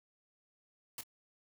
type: noise with echo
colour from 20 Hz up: white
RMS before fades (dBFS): -42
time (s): 0.98-1.01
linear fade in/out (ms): 2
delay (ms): 25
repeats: 1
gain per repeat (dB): -13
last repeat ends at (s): 1.035
effects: none